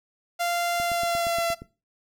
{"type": "tone with pitch glide", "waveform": "sawtooth", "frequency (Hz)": [693, 676.8], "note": ["F5", "E5"], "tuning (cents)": [-14, 45], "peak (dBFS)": -20, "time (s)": [0.39, 1.55], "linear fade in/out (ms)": 20, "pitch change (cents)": -41, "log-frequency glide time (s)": [0.82, 1.43]}
{"type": "click train", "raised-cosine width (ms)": 3, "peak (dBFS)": -26, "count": 8, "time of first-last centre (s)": [0.8, 1.62], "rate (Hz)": 8.54}
{"effects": ["noise-tail reverb RT60 0.3 s tail -17 dB re dry"]}